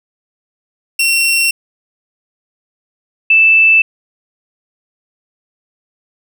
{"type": "tone pair in turn", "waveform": ["sawtooth", "sine"], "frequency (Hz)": [2725, 2641], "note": ["F7", "E7"], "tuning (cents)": [-43, 3], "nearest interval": "minor second", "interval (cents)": 54, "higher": "first", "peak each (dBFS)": [-7, -5], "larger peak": "second", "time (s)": [[0.99, 1.51], [3.3, 3.82]], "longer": "neither", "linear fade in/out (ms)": 5, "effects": []}